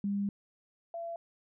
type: tone pair in turn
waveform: sine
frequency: 200.9 / 675.7 Hz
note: G3 / E5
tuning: +43 / +43 cents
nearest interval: octave + major sixth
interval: 2100 cents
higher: second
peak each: -29 / -36 dBFS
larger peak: first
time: 0.04-0.29 / 0.94-1.16 s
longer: first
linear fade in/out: 2 ms
effects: none